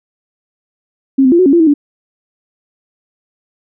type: tone with pitch steps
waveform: sine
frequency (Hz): 269.6 / 258 / 342.4 / 369.3 / 276.5 / 341.9 / 321 / 289.4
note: C#4 / C4 / F4 / F#4 / C#4 / F4 / E4 / D4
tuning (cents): -48 / -24 / -34 / -3 / -4 / -37 / -46 / -25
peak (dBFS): -5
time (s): 1.18-1.74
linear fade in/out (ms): 10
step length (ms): 70
effects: none